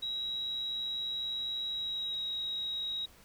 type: tone with pitch glide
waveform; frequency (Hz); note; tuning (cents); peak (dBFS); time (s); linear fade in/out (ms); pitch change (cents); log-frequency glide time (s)
sine; 3856 to 3814; B7 to A#7; -42 to +39; -33; 0.02-3.06; 10; -19; 1.68-2.23
effects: pink hiss -59 dBFS RMS until 3.24 s